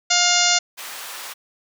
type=harmonic tone; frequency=707 Hz; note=F5; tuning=21 cents sharp; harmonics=1 / 2 / 3 / 4 / 5 / 6 / 7 / 8 / 9 / 10; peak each=-24 / -24 / -24 / -24 / -24 / -24 / -24 / -24 / -24 / -24 dBFS; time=0.1-0.59 s; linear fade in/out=10 ms
type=high-pass noise; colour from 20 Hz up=pink; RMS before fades=-34 dBFS; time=0.77-1.34 s; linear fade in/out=20 ms; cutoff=1000 Hz; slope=12 dB/octave
effects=none